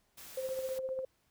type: noise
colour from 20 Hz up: white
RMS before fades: -50 dBFS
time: 0.17-0.79 s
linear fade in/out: 10 ms
type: tone with tremolo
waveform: sine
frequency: 523.3 Hz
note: C5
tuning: in tune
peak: -32 dBFS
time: 0.37-1.05 s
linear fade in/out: 5 ms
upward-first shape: sine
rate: 15 Hz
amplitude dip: 50%
type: click train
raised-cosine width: 1 ms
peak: -37 dBFS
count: 6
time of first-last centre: 0.49-0.99 s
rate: 10 Hz
effects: pink hiss -74 dBFS RMS until 1.3 s